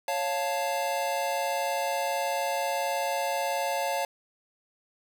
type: chord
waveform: square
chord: Db augmented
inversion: none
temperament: equal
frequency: 554.4 / 698.5 / 880 Hz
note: Db5 / F5 / A5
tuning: 0 / 0 / 0 cents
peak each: -32 dBFS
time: 0.08-4.05 s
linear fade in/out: 2 ms
effects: none